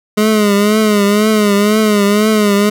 25% pulse tone with vibrato, 209.3 Hz, G#3, 14 cents sharp, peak -5 dBFS, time 0.17-2.7 s, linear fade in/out 10 ms, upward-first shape triangle, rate 2 Hz, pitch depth 83 cents each way, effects none

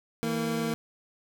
25% pulse tone pair together, 162.46 / 229.3 Hz, E3 / A#3, -25 / -28 cents, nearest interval tritone, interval 597 cents, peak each -29 / -25 dBFS, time 0.23-0.74 s, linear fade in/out 0 ms, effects none

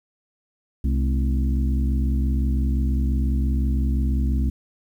harmonic tone with a mistuned harmonic, 65.8 Hz, C2, 10 cents sharp, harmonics 1 / 2 / 3 / 4 / 5, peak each -19 / -30 / -29 / -31 / -38 dBFS, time 0.84-4.5 s, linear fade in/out 5 ms, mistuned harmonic 3, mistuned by +140 cents, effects 9-bit

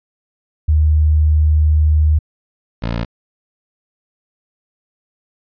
sine / 15% pulse tone pair in turn, 76.7 / 57.46 Hz, D#2 / A#1, -24 / -24 cents, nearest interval perfect fourth, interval 500 cents, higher first, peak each -9 / -12 dBFS, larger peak first, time 0.68-2.19 / 2.82-3.05 s, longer first, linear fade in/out 10 ms, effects resampled to 11025 Hz

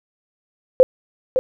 sine tone with echo, 515 Hz, C5, 28 cents flat, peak -5 dBFS, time 0.8-0.83 s, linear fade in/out 0 ms, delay 560 ms, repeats 1, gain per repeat -8 dB, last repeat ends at 1.39 s, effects none

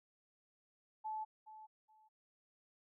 sine tone with echo, 867 Hz, A5, 26 cents flat, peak -39 dBFS, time 1.04-1.25 s, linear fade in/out 20 ms, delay 420 ms, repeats 2, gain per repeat -13 dB, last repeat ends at 2.09 s, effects none

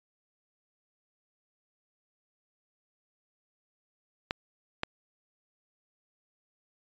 clicks, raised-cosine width 0.3 ms, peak -13 dBFS, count 2, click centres 4.309 / 4.834 s, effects resampled to 16000 Hz

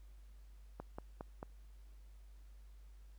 clicks, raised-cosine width 1 ms, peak -30 dBFS, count 4, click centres 0.8 / 0.985 / 1.209 / 1.429 s, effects added 50 Hz sine -54 dBFS peak until 3.18 s + pink hiss -74 dBFS RMS until 3.18 s

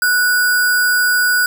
sine tone with sample-and-hold, 1473 Hz, F#6, 8 cents flat, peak -11 dBFS, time 0.02-1.46 s, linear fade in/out 2 ms, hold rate 6300 Hz, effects none

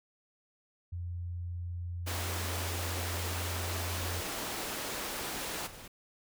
sine tone, 87.31 Hz, F2, in tune, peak -35 dBFS, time 0.92-4.21 s, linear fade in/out 10 ms
pink high-pass noise, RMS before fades -38 dBFS, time 2.06-5.68 s, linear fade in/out 20 ms, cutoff 290 Hz, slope 12 dB/octave
pink noise with tremolo, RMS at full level -47 dBFS, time 3.89-5.88 s, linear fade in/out 5 ms, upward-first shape sine, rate 19 Hz, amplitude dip 25%
effects none

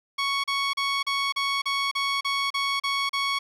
15% pulse tone bursts, 1111 Hz, C#6, 4 cents sharp, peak -17 dBFS, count 11, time 0.18-3.39 s, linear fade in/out 10 ms, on 260 ms, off 35 ms, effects low-pass 7000 Hz 12 dB/octave + 9-bit

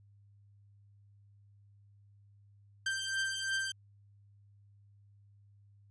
sawtooth beating tone pair, 1568 / 1570.9 Hz, G6 / G6, 0 / +3 cents, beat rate 2.9 Hz, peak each -31 / -34 dBFS, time 2.86-3.72 s, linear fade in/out 5 ms, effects added 101 Hz sine -59 dBFS peak until 5.9 s + resampled to 22050 Hz

